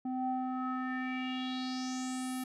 square tone with low-pass filter sweep, 256.5 Hz, C4, 34 cents flat, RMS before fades -36 dBFS, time 0.05-2.44 s, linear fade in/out 5 ms, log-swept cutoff 580 to 12000 Hz, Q 4.4, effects none

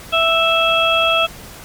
harmonic tone, 659 Hz, E5, 1 cent flat, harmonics 1 / 2 / 4 / 5, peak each -18 / -18 / -18 / -18 dBFS, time 0.12-1.27 s, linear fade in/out 20 ms, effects pink hiss -37 dBFS RMS until 1.64 s + Opus 48 kbps

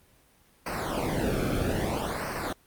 brown noise with flanger, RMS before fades -29 dBFS, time 0.66-2.53 s, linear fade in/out 5 ms, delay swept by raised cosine 0.28 to 1.07 ms, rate 0.61 Hz, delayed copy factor -0.95, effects pink hiss -61 dBFS RMS until 2.66 s + Opus 32 kbps

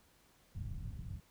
white low-pass noise, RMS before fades -43 dBFS, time 0.55-1.2 s, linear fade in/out 5 ms, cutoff 130 Hz, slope 24 dB/octave, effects pink hiss -68 dBFS RMS until 1.3 s

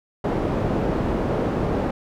white low-pass noise, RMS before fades -23 dBFS, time 0.24-1.91 s, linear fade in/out 5 ms, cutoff 490 Hz, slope 12 dB/octave, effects none

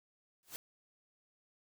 white noise with exponential growth, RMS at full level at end -40 dBFS, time 0.43-0.56 s, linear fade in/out 0 ms, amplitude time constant 28 ms, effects none

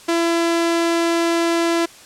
sawtooth tone, 336.3 Hz, E4, 35 cents sharp, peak -12 dBFS, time 0.08-1.86 s, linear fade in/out 10 ms, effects white hiss -43 dBFS RMS until 2.05 s + low-pass 9000 Hz 12 dB/octave

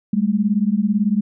sine beating tone pair, 198.3 / 216.3 Hz, G3 / A3, +20 / -29 cents, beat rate 18 Hz, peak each -18 dBFS, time 0.13-1.21 s, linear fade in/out 5 ms, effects none

